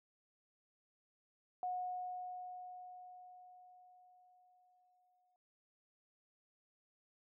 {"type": "tone with exponential decay", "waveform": "sine", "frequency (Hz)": 728, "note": "F#5", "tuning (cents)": -28, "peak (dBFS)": -36, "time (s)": [1.63, 5.36], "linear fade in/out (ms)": 1, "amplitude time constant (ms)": 810, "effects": []}